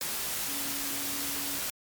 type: tone in noise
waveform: sine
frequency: 280.4 Hz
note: C#4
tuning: 20 cents sharp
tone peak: -42 dBFS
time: 0.48-1.59 s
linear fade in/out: 2 ms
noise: white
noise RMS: -33 dBFS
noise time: 0.01-1.7 s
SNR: -12 dB
effects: MP3 96 kbps